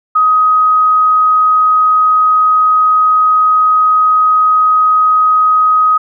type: tone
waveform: sine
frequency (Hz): 1258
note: D#6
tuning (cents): +19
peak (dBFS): -6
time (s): 0.15-5.98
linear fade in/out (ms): 10
effects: none